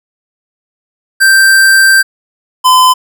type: tone pair in turn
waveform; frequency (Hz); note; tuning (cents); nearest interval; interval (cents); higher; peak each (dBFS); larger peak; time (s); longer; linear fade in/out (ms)
square; 1568 / 1019.4; G6 / C6; 0 / -45; perfect fifth; 745; first; -4; neither; 1.2-2.03 / 2.64-2.94; first; 20
effects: none